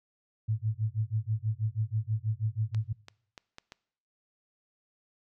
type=tone with tremolo; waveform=sine; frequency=109.4 Hz; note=A2; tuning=9 cents flat; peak=-24 dBFS; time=0.48-2.93 s; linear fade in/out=10 ms; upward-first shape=sine; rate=6.2 Hz; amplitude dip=100%
type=clicks; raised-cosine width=0.2 ms; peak=-27 dBFS; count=5; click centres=2.747 / 3.084 / 3.378 / 3.584 / 3.721 s
effects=noise-tail reverb RT60 0.7 s tail -23 dB re dry